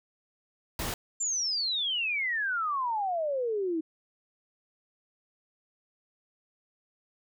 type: noise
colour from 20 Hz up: pink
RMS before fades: -33 dBFS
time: 0.79-0.94 s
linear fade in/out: 2 ms
type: exponential sweep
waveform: sine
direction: down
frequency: 7380 to 310.2 Hz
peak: -27 dBFS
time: 1.2-3.81 s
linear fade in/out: 10 ms
effects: none